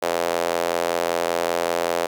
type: tone with high-pass filter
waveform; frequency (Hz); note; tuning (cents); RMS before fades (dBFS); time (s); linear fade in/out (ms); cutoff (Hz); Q
sawtooth; 85.2; F2; -42; -23; 0.02-2.07; 10; 540; 2.4
effects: none